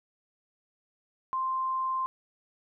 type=tone; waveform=sine; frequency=1046.5 Hz; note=C6; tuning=in tune; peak=-27 dBFS; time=1.33-2.06 s; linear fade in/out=0 ms; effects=none